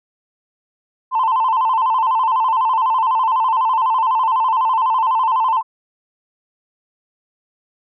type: tone with vibrato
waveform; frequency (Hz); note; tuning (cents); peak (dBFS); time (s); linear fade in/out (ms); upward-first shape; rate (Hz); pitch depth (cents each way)
sine; 960; B5; -49; -12; 1.11-5.63; 50; square; 12; 120
effects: tanh soft clip ceiling -10 dBFS